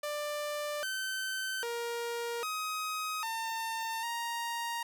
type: tone with pitch steps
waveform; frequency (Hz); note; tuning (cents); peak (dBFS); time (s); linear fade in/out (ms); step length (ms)
sawtooth; 592 / 1537 / 470.6 / 1260 / 903 / 936; D5 / G6 / A#4 / D#6 / A5 / A#5; +14 / -35 / +16 / +21 / +45 / +7; -30; 0.03-4.83; 5; 800
effects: none